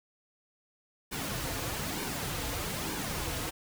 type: noise with flanger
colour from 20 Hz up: pink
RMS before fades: -35 dBFS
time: 1.11-3.51 s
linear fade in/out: 20 ms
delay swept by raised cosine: 1.5 to 5.3 ms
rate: 1.1 Hz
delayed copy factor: -0.6
effects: none